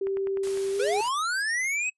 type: tone with pitch glide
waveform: sine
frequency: 390 to 413.2 Hz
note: G4 to G#4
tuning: -9 to -9 cents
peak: -25 dBFS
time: 0.01-1.01 s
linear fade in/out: 5 ms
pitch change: +100 cents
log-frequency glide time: 0.72-0.85 s
type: click train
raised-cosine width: 0.5 ms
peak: -27 dBFS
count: 6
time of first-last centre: 0.07-0.574 s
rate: 9.93 Hz
type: noise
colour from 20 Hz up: white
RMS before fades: -41 dBFS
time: 0.43-1.09 s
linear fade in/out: 5 ms
type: linear sweep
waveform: square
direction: up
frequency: 446.9 to 2578 Hz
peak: -26 dBFS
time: 0.79-1.9 s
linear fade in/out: 10 ms
effects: noise-tail reverb RT60 0.1 s tail -23 dB re dry + resampled to 24000 Hz